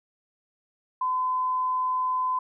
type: tone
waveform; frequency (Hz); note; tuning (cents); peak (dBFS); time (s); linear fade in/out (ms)
sine; 1018; C6; -48; -23; 1.01-2.39; 5
effects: none